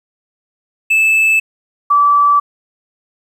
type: tone pair in turn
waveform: triangle / sine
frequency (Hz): 2624 / 1156.8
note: E7 / D6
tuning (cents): -9 / -27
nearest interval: octave + major second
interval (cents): 1418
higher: first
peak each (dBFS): -7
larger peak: neither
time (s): 0.9-1.4 / 1.9-2.4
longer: neither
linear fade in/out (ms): 10
effects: 8-bit